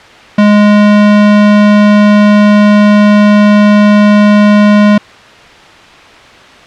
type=tone; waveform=square; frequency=207.7 Hz; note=G#3; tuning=in tune; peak=-3 dBFS; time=0.38-4.98 s; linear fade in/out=5 ms; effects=white hiss -34 dBFS RMS until 6.66 s + low-pass 3000 Hz 12 dB/octave